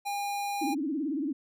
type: tone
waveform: square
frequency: 810 Hz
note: G#5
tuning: 43 cents flat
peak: -31 dBFS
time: 0.05-0.75 s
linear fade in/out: 20 ms
type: tone with vibrato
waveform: sine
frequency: 293.7 Hz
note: D4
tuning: in tune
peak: -28 dBFS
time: 0.61-1.33 s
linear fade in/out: 10 ms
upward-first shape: triangle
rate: 18 Hz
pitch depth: 230 cents each way
effects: none